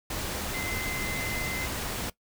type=tone in noise; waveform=sine; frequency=2064 Hz; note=C7; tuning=24 cents flat; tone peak=-33 dBFS; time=0.54-1.66 s; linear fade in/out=5 ms; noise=pink; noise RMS=-33 dBFS; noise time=0.1-2.1 s; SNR=-3 dB; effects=noise-tail reverb RT60 0.1 s tail -19 dB re dry